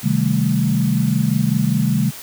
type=chord; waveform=sine; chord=A half-diminished seventh; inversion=first; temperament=equal with one note detuned; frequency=130.81 / 155.56 / 194.53 / 220 Hz; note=C3 / Eb3 / G3 / A3; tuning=0 / 0 / -13 / 0 cents; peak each=-20 dBFS; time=0.03-2.11 s; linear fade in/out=20 ms; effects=white hiss -35 dBFS RMS until 2.22 s